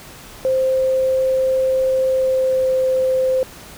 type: tone with pitch glide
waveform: sine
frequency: 523.3 to 519.4 Hz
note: C5 to C5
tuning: 0 to -13 cents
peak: -14 dBFS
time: 0.45-3.43 s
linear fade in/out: 0 ms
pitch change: -13 cents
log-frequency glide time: 2.05-2.8 s
effects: pink hiss -39 dBFS RMS until 3.77 s